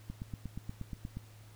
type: click train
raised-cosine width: 5 ms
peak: -27 dBFS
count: 10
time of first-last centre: 0.1-1.17 s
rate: 8.41 Hz
effects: added 107 Hz sine -53 dBFS peak until 1.55 s + pink hiss -61 dBFS RMS until 1.55 s